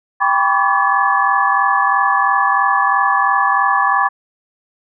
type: tone cluster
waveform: sine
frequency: 792 / 993 / 1115 / 1158 / 1712 Hz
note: G5 / B5 / C#6 / D6 / A6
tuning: +18 / +9 / +10 / -25 / -48 cents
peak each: -18 dBFS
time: 0.2-4.09 s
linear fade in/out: 20 ms
effects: none

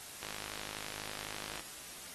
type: click train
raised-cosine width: 0.2 ms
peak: -23 dBFS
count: 72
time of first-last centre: 0.23-1.595 s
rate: 52 Hz
effects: white hiss -48 dBFS RMS until 2.14 s + AAC 32 kbps

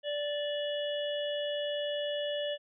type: harmonic tone with a mistuned harmonic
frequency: 585 Hz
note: D5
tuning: 7 cents flat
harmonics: 1 / 3 / 5 / 6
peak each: -32 / -43 / -39 / -43 dBFS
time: 0.03-2.58 s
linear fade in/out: 50 ms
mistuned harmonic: 6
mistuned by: -47 cents
effects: none

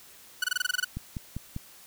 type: tone bursts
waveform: sawtooth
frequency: 1480 Hz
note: F#6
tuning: in tune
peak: -20 dBFS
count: 10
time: 0.42-0.846 s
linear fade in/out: 5 ms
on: 21 ms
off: 24 ms
type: click train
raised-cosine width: 5 ms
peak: -21 dBFS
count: 4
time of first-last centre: 0.97-1.564 s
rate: 5.05 Hz
effects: white hiss -52 dBFS RMS until 1.86 s

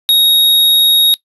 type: tone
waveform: square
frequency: 3763 Hz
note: A#7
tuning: 16 cents sharp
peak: -7 dBFS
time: 0.09-1.14 s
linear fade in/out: 0 ms
effects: noise-tail reverb RT60 0.1 s tail -20 dB re dry + resampled to 32000 Hz

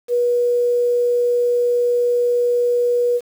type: tone with quantisation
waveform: sine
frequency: 484.2 Hz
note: B4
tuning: 34 cents flat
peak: -14 dBFS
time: 0.08-3.21 s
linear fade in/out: 50 ms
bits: 7
effects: none

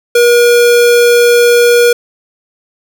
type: tone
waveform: square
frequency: 478.8 Hz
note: A#4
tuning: 46 cents sharp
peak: -5 dBFS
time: 0.15-1.93 s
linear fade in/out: 5 ms
effects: none

